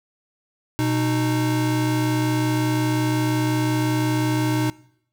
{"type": "tone pair together", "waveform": "square", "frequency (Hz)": [122.8, 308.4], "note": ["B2", "D#4"], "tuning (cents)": [-9, -15], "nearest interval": "octave + major third", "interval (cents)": 1594, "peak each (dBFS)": -23, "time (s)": [0.79, 4.7], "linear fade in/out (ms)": 0, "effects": ["noise-tail reverb RT60 0.7 s tail -22 dB re dry"]}